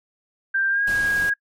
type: tone with pitch glide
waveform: sine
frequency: 1579 to 1640.4 Hz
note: G6 to G#6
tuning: +12 to -22 cents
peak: -18 dBFS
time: 0.54-1.34 s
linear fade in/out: 10 ms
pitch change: +66 cents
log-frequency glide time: 0.69-0.84 s
type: noise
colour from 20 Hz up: pink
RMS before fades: -34 dBFS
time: 0.87-1.3 s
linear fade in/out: 5 ms
effects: noise-tail reverb RT60 0.1 s tail -23 dB re dry + MP3 64 kbps